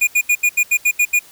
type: tone bursts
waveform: square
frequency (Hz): 2441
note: D#7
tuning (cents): -34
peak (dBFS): -12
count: 9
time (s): 0.01-1.193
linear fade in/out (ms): 10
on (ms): 63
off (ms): 77
effects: white hiss -45 dBFS RMS until 1.31 s